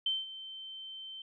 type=tone with ADSR envelope; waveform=sine; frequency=3100 Hz; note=G7; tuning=20 cents flat; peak=-27 dBFS; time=0.06-1.22 s; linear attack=4 ms; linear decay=190 ms; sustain=-15 dB; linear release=3 ms; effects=none